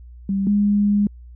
sine tone pair in turn, 196 / 204.8 Hz, G3 / G#3, 0 / -24 cents, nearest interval minor second, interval 76 cents, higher second, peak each -18 / -14 dBFS, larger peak second, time 0.29-0.47 / 0.47-1.07 s, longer second, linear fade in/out 2 ms, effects added 60 Hz sine -38 dBFS peak until 1.35 s

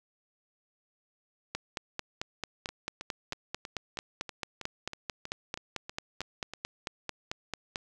two click trains, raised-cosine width 0.2 ms, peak -22 / -16 dBFS, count 13 / 29, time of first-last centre 2.69-6.536 / 1.55-7.758 s, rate 3.12 / 4.51 Hz, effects none

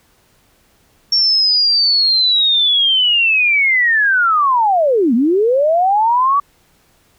sine linear two-way sweep, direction down then up, 5500 to 218.6 to 1157 Hz, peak -10 dBFS, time 1.12-6.4 s, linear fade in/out 5 ms, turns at 5.14 s, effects pink hiss -55 dBFS RMS until 7.18 s

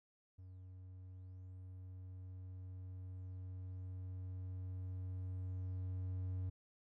triangle tone with level ramp, 92.5 Hz, F#2, in tune, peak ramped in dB -50 to -36 dBFS, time 0.38-6.5 s, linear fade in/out 10 ms, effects none

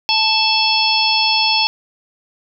harmonic tone with a mistuned harmonic, 880 Hz, A5, in tune, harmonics 1 / 3 / 4 / 5 / 6, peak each -19 / -19 / -19 / -19 / -19 dBFS, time 0.09-1.67 s, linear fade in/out 0 ms, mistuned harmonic 4, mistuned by -85 cents, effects none

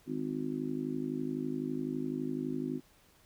harmonic tone, 51.91 Hz, G#1, in tune, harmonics 3 / 4 / 5 / 6 / 7, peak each -42 / -46 / -35 / -40 / -40 dBFS, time 0.06-2.81 s, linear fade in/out 50 ms, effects pink hiss -64 dBFS RMS until 3.25 s

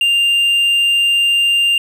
triangle tone, 2794 Hz, F7, in tune, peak -9 dBFS, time 0.01-1.78 s, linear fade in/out 2 ms, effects none

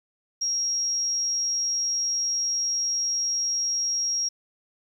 sine tone, 5610 Hz, F8, 7 cents sharp, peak -23 dBFS, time 0.41-4.29 s, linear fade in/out 10 ms, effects 9-bit

